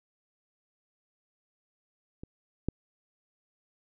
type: clicks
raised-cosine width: 3 ms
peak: -28 / -15 dBFS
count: 2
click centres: 2.235 / 2.686 s
effects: none